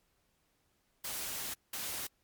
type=noise bursts at uneven times; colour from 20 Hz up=white; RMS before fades=-39 dBFS; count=2; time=1.04-1.54 / 1.73-2.07 s; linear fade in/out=5 ms; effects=pink hiss -75 dBFS RMS until 2.23 s + MP3 96 kbps